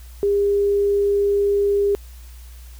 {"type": "tone", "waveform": "sine", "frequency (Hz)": 403.7, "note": "G#4", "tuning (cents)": -49, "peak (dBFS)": -15, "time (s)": [0.23, 1.95], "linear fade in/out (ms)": 0, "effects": ["added 60 Hz sine -37 dBFS peak until 2.79 s", "white hiss -50 dBFS RMS until 2.79 s"]}